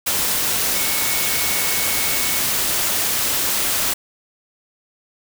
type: tone in noise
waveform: sine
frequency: 2212 Hz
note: C#7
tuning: 4 cents flat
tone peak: -29 dBFS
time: 0.75-2.4 s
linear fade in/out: 10 ms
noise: white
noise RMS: -20 dBFS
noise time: 0.06-3.94 s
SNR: -12 dB
effects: none